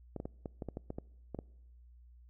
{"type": "clicks", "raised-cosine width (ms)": 2, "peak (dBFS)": -26, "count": 11, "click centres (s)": [0.163, 0.201, 0.255, 0.458, 0.622, 0.687, 0.771, 0.904, 0.985, 1.347, 1.389], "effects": ["noise-tail reverb RT60 1.0 s tail -25 dB re dry", "added 60 Hz sine -55 dBFS peak until 2.29 s"]}